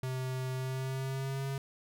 square tone with pitch glide, 129.5 to 136.49 Hz, C3 to C#3, -17 to -26 cents, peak -34 dBFS, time 0.03-1.58 s, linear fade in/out 2 ms, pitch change +91 cents, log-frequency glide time 0.54-1.47 s, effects none

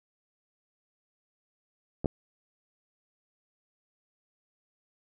clicks, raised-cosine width 2 ms, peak -19 / -12 dBFS, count 2, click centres 2.045 / 2.058 s, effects none

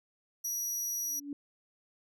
sawtooth tone, 5800 Hz, F#8, 35 cents flat, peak -30 dBFS, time 0.44-1.2 s, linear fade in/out 10 ms
sine tone with exponential growth, 286.1 Hz, D4, 45 cents flat, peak -33 dBFS, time 1-1.33 s, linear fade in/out 2 ms, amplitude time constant 71 ms
effects none

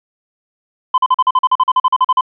triangle tone bursts, 1022 Hz, C6, 41 cents flat, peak -6 dBFS, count 16, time 0.94-2.21 s, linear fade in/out 5 ms, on 40 ms, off 42 ms, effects resampled to 8000 Hz + 8-bit

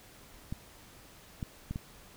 clicks, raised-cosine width 5 ms, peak -23 dBFS, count 4, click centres 0.525 / 1.428 / 1.71 / 1.759 s, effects pink hiss -55 dBFS RMS until 2.16 s

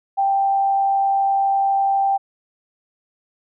sine tone with frequency modulation, 786 Hz, G5, 4 cents sharp, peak -15 dBFS, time 0.17-2.18 s, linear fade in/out 20 ms, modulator 92.3 Hz, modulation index 0.22, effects none

